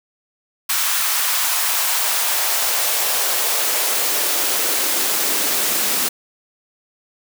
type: noise with high-pass filter sweep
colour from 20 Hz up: white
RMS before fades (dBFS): -19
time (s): 0.69-6.09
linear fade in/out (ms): 10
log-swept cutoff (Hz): 1200 to 230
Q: 1.4
effects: none